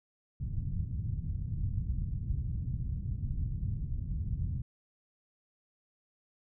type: low-pass noise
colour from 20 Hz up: white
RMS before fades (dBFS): -34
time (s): 0.4-4.62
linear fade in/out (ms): 10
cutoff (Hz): 130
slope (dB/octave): 24
effects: none